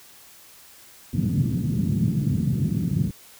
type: band-pass noise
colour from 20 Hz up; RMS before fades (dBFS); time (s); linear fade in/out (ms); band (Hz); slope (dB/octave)
pink; -23; 1.13-3.11; 5; 110 to 210; 24
effects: white hiss -49 dBFS RMS until 3.39 s